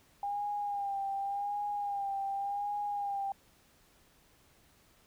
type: tone with vibrato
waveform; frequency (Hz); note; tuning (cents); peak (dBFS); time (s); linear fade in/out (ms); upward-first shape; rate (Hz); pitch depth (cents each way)
sine; 805; G5; +46; -32; 0.23-3.32; 2; sine; 0.88; 39
effects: pink hiss -65 dBFS RMS until 5.06 s